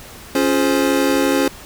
square chord, Db major seventh, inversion none, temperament equal with one note detuned, 277.2 / 349.2 / 421.3 / 523.3 Hz, Db4 / F4 / Ab4 / C5, 0 / 0 / +25 / 0 cents, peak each -18 / -22 / -23 / -21 dBFS, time 0.35-1.48 s, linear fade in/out 2 ms, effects pink hiss -38 dBFS RMS until 1.65 s

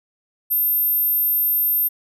sine tone, 13250 Hz, G#9, 5 cents flat, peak -16 dBFS, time 0.5-1.89 s, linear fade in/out 20 ms, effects none

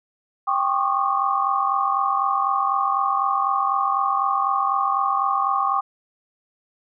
sine tone cluster, 790 / 1083 / 1127 / 1215 Hz, G5 / C#6 / C#6 / D#6, +13 / -41 / +28 / -42 cents, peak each -24 dBFS, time 0.47-5.81 s, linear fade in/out 10 ms, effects none

